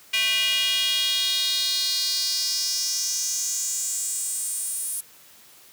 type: tone with high-pass filter sweep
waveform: square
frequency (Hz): 220.1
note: A3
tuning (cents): +1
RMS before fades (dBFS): -25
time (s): 0.13-5.01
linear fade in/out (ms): 10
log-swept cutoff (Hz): 2600 to 10000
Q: 4.4
effects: white hiss -51 dBFS RMS until 5.72 s + high-pass 80 Hz 12 dB/octave